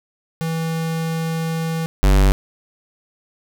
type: tone pair in turn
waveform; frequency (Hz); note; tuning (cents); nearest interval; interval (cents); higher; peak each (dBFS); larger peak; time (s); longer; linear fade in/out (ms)
square; 163 / 48.46; E3 / G1; -19 / -19; octave + major sixth; 2100; first; -21 / -11; second; 0.41-1.86 / 2.03-2.32; first; 0
effects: none